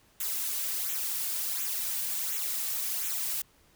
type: noise with flanger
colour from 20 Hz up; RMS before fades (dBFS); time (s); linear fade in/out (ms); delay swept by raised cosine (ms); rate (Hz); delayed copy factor
blue; -32; 0.2-3.42; 5; 0.2 to 3; 1.4; -0.65
effects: pink hiss -63 dBFS RMS until 3.75 s